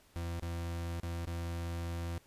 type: tone with dropouts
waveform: 40% pulse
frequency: 85 Hz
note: F2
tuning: 46 cents flat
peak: -35 dBFS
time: 0.16-2.18 s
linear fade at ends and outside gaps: 0 ms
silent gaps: 0.396-0.424 / 0.999-1.033 / 1.253-1.272 s
effects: pink hiss -65 dBFS RMS until 2.26 s + resampled to 32000 Hz